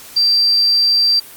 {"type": "tone", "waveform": "sine", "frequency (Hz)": 4699, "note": "D8", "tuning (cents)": 0, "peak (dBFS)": -10, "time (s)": [0.16, 1.2], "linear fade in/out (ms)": 10, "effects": ["white hiss -37 dBFS RMS until 1.36 s", "Opus 48 kbps"]}